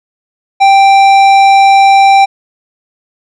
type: tone with tanh clipping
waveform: sine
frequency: 785 Hz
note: G5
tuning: 2 cents sharp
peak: -4 dBFS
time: 0.6-2.26 s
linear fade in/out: 20 ms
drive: 13 dB
effects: none